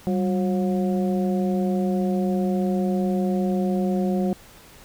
harmonic tone with a mistuned harmonic, 180.5 Hz, F#3, 43 cents flat, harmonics 1 / 2 / 3 / 4, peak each -21 / -27 / -31 / -33 dBFS, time 0.07-4.33 s, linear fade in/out 0 ms, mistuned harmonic 1, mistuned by +110 cents, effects pink hiss -48 dBFS RMS until 4.84 s

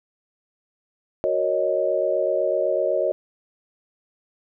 sine chord, D# minor seventh, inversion first, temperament equal, 370 / 466.2 / 554.4 / 622.3 Hz, F#4 / A#4 / C#5 / D#5, 0 / 0 / 0 / 0 cents, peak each -27 / -28 / -23 / -23 dBFS, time 1.24-3.12 s, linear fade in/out 0 ms, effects none

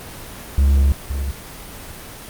triangle tone pair in turn, 68.9 / 68.9 Hz, C#2 / C#2, -10 / -10 cents, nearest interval unison, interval 0 cents, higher neither, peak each -9 / -18 dBFS, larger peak first, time 0.58-0.92 / 1.1-1.31 s, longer first, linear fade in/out 0 ms, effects pink hiss -35 dBFS RMS until 2.29 s + Opus 24 kbps

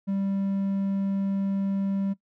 triangle tone, 196 Hz, G3, in tune, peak -22 dBFS, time 0.07-2.14 s, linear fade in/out 20 ms, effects noise-tail reverb RT60 0.1 s tail -19 dB re dry

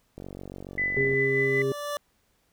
click train, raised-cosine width 2 ms, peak -26 dBFS, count 46, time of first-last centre 0.18-1.135 s, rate 47.1 Hz
25% pulse tone with exponential growth, 583 Hz, D5, 13 cents flat, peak -24 dBFS, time 0.68-1.97 s, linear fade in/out 1 ms, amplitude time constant 280 ms
sine tone with tremolo, 2000 Hz, B6, 21 cents sharp, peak -23 dBFS, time 0.78-1.62 s, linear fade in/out 2 ms, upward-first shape sine, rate 5.2 Hz, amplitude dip 35%
harmonic tone, 135.1 Hz, C#3, 44 cents flat, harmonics 1 / 2 / 3, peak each -31 / -35 / -24 dBFS, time 0.97-1.72 s, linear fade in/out 0 ms
effects pink hiss -69 dBFS RMS until 2.52 s

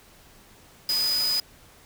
sine tone in noise, 4978 Hz, D#8, in tune, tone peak -22 dBFS, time 0.89-1.4 s, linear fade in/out 2 ms, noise white, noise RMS -33 dBFS, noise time 0.89-1.4 s, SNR +8 dB, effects pink hiss -53 dBFS RMS until 1.85 s

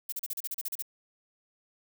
violet noise bursts, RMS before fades -34 dBFS, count 11, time 0.09-0.824 s, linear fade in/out 5 ms, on 34 ms, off 36 ms, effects none

